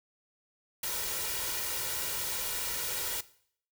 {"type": "noise with comb filter", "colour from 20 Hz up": "white", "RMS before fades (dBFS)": -34, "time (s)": [0.83, 3.21], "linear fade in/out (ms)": 5, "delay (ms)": 2.1, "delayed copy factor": 0.6, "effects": ["noise-tail reverb RT60 0.6 s tail -18 dB re dry"]}